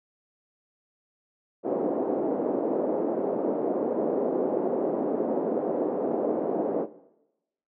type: band-pass noise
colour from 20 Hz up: white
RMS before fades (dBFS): -27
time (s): 1.63-6.87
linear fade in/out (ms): 50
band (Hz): 250 to 570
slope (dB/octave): 24
effects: noise-tail reverb RT60 0.9 s tail -17 dB re dry